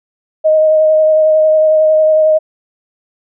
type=tone with vibrato; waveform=sine; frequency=624 Hz; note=D#5; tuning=5 cents sharp; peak=-6 dBFS; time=0.44-2.39 s; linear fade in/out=20 ms; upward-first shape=sine; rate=11 Hz; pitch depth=14 cents each way; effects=none